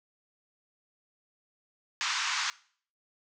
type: band-pass noise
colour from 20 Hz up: pink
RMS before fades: -31 dBFS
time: 2.01-2.5 s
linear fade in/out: 0 ms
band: 970 to 6800 Hz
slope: 48 dB/octave
effects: noise-tail reverb RT60 0.5 s tail -21 dB re dry